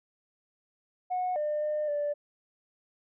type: tone with pitch steps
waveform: sine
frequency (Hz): 731 / 600 / 604 / 585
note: F#5 / D5 / D5 / D5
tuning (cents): -21 / +37 / +48 / -7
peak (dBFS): -26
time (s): 1.1-2.14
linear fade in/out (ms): 20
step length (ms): 260
effects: tanh soft clip ceiling -24 dBFS